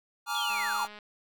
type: chord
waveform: square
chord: Bb dominant seventh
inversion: third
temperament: just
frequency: 839.1 / 932.3 / 1165.4 / 1398.5 Hz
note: Ab5 / Bb5 / D6 / F6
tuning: +18 / 0 / -14 / +2 cents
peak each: -36 / -37 / -36 / -35 dBFS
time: 0.26-0.88 s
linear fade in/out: 50 ms
type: linear sweep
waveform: sine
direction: down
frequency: 3520 to 784 Hz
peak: -32 dBFS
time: 0.35-0.85 s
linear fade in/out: 0 ms
type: click train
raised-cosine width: 0.3 ms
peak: -31 dBFS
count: 103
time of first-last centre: 0.5-0.988 s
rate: 209 Hz
effects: none